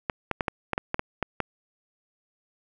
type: clicks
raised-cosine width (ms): 0.5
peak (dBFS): -10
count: 10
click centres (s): 0.098 / 0.313 / 0.408 / 0.482 / 0.733 / 0.779 / 0.944 / 0.994 / 1.227 / 1.403
effects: none